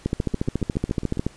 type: two click trains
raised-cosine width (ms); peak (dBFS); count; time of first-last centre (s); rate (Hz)
3; -9 / -17; 18 / 8; 0.06-1.266 / 0.2-1.172; 14.1 / 7.2
effects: pink hiss -50 dBFS RMS until 1.36 s + resampled to 22050 Hz